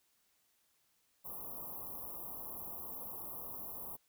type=band-stop noise; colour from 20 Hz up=white; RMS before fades=-45 dBFS; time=1.24-3.97 s; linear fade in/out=20 ms; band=1200 to 11000 Hz; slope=96 dB/octave; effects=white hiss -75 dBFS RMS until 4.08 s